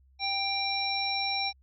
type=harmonic tone; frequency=788 Hz; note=G5; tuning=9 cents sharp; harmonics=1 / 3 / 5 / 7; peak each=-33 / -33 / -33 / -33 dBFS; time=0.19-1.53 s; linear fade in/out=50 ms; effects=added 66 Hz sine -58 dBFS peak until 1.62 s